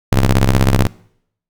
sawtooth ring-modulated tone, 66.2 Hz, C2, 21 cents sharp, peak -3 dBFS, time 0.12-0.87 s, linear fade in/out 5 ms, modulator 41.1 Hz, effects noise-tail reverb RT60 0.7 s tail -23 dB re dry

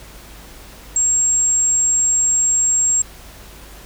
sine tone, 7540 Hz, A#8, 19 cents sharp, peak -13 dBFS, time 0.96-3.02 s, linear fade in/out 2 ms, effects added 50 Hz sine -41 dBFS peak until 3.85 s + pink hiss -41 dBFS RMS until 3.85 s

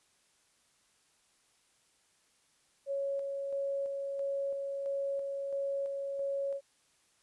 sine tone with tremolo, 554.4 Hz, C#5, in tune, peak -31 dBFS, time 2.86-6.61 s, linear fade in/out 50 ms, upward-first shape square, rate 1.5 Hz, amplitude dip 30%, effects white hiss -70 dBFS RMS until 7.22 s + resampled to 24000 Hz

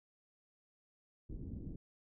pink low-pass noise, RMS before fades -45 dBFS, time 1.29-1.76 s, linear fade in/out 5 ms, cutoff 310 Hz, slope 24 dB/octave, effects none

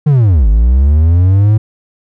triangle linear two-way sweep, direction down then up, 155.5 to 49.71 to 109.9 Hz, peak -3 dBFS, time 0.06-1.58 s, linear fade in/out 10 ms, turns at 0.48 s, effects none

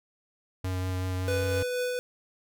square tone with vibrato, 92.5 Hz, F#2, in tune, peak -29 dBFS, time 0.64-1.63 s, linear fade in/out 5 ms, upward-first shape triangle, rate 5.3 Hz, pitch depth 13 cents each way
clicks, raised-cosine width 5 ms, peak -36 / -35 dBFS, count 2, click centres 0.892 / 1.435 s
square tone with tremolo, 496.5 Hz, B4, 9 cents sharp, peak -27 dBFS, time 1.28-1.99 s, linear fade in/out 0 ms, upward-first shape triangle, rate 4.2 Hz, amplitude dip 30%
effects none

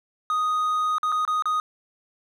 triangle tone with dropouts, 1244.5 Hz, D#6, in tune, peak -19 dBFS, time 0.3-1.6 s, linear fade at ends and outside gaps 1 ms, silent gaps 0.983-1.031 / 1.119-1.123 / 1.251-1.277 / 1.423-1.456 s, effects none

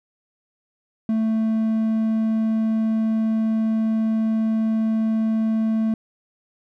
triangle tone, 221.3 Hz, A3, 10 cents sharp, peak -16 dBFS, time 1.09-5.94 s, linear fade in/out 2 ms, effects none

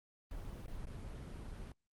brown noise with dropouts, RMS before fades -45 dBFS, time 0.31-1.72 s, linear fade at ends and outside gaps 2 ms, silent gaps 0.663-0.68 / 0.855-0.869 s, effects Opus 24 kbps

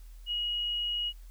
sine tone, 2897 Hz, F#7, 37 cents flat, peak -29 dBFS, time 0.26-1.13 s, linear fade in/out 50 ms, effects added 41 Hz sine -45 dBFS peak until 1.3 s + white hiss -64 dBFS RMS until 1.3 s

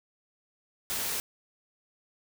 white noise, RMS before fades -32 dBFS, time 0.9-1.2 s, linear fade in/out 0 ms, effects none

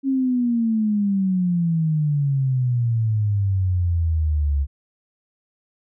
sine exponential sweep, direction down, 273.8 to 68.7 Hz, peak -17 dBFS, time 0.03-4.67 s, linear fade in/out 50 ms, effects none

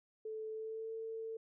sine tone with pitch glide, 437.2 to 447.7 Hz, A4 to A4, -11 to +30 cents, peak -40 dBFS, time 0.25-1.37 s, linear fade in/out 5 ms, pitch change +41 cents, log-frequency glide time 0.51-0.92 s, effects none

